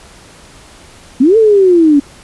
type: linear two-way sweep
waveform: sine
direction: up then down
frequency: 235.1 to 455.5 to 276.6 Hz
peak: -4 dBFS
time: 1.2-2 s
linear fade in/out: 10 ms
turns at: 1.37 s
effects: pink hiss -39 dBFS RMS until 2.23 s + resampled to 24000 Hz